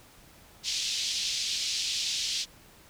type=band-pass noise; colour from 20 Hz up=white; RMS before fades=-31 dBFS; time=0.63-2.46 s; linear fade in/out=50 ms; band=3000 to 5600 Hz; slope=24 dB/octave; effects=pink hiss -55 dBFS RMS until 2.89 s